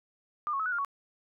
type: tone with pitch steps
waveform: sine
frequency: 1203 / 1100 / 1290 / 1478 / 1403 / 1117 Hz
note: D6 / C#6 / E6 / F#6 / F6 / C#6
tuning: +41 / -14 / -38 / -2 / +8 / +13 cents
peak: -28 dBFS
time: 0.47-0.848 s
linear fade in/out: 0 ms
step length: 63 ms
effects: none

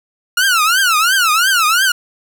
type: tone with vibrato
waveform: sawtooth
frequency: 1396.9 Hz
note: F6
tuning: in tune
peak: -7 dBFS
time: 0.37-1.92 s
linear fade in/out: 5 ms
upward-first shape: triangle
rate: 2.9 Hz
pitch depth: 260 cents each way
effects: none

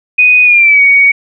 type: tone with pitch glide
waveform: sine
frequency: 2489 to 2243 Hz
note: D#7 to C#7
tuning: 0 to +20 cents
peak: -3 dBFS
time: 0.18-1.12 s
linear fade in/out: 10 ms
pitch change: -180 cents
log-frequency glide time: 0.43-0.82 s
effects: none

